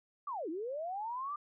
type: linear two-way sweep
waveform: sine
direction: down then up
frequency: 1206 to 299.9 to 1206 Hz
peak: -36 dBFS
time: 0.27-1.36 s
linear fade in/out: 5 ms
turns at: 0.49 s
effects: none